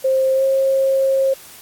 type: tone with pitch glide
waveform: sine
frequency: 528 to 536.9 Hz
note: C5 to C5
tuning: +16 to +45 cents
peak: -13 dBFS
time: 0.04-1.34 s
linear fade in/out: 10 ms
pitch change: +29 cents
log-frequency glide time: 0.34-0.43 s
effects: white hiss -41 dBFS RMS until 1.61 s + AAC 64 kbps